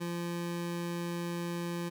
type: tone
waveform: 25% pulse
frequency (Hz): 172.3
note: F3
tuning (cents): -23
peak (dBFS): -30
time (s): 0-1.9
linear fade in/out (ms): 20
effects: none